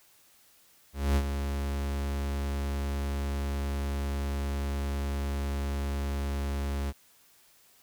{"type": "tone with ADSR envelope", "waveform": "45% pulse", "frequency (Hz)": 70, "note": "C#2", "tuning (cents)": 18, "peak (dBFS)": -21, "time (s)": [0.93, 6.93], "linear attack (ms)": 230, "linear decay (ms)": 61, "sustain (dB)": -8, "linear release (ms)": 39, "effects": ["white hiss -61 dBFS RMS until 7.82 s"]}